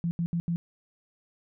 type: tone bursts at uneven times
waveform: sine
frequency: 170 Hz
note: F3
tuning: 46 cents flat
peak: -25 dBFS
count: 4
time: 0.04-0.11 / 0.19-0.26 / 0.33-0.4 / 0.48-0.56 s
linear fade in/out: 0 ms
effects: none

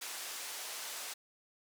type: band-pass noise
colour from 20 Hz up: white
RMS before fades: -43 dBFS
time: 0.01-1.14 s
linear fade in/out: 10 ms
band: 500 to 9800 Hz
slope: 12 dB/octave
effects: none

